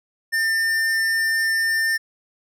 triangle tone with hard clipping, 1799 Hz, A6, 38 cents sharp, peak -20 dBFS, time 0.32-1.98 s, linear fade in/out 20 ms, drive 17 dB, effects none

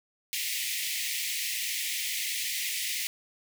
pink high-pass noise, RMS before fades -32 dBFS, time 0.33-3.07 s, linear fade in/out 0 ms, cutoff 1900 Hz, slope 96 dB/octave, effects none

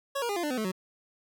25% pulse tone with pitch steps, 554.4 / 474.3 / 405.8 / 347.2 / 297.1 / 254.2 / 217.5 / 186.08 Hz, C#5 / A#4 / G#4 / F4 / D4 / C4 / A3 / F#3, 0 / +30 / -40 / -10 / +20 / -50 / -20 / +10 cents, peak -25 dBFS, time 0.15-0.718 s, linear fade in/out 10 ms, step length 71 ms, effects none

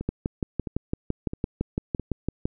two click trains, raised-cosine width 3 ms, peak -18 / -12 dBFS, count 4 / 15, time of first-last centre 0.01-1.997 / 0.09-2.455 s, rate 1.51 / 5.92 Hz, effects none

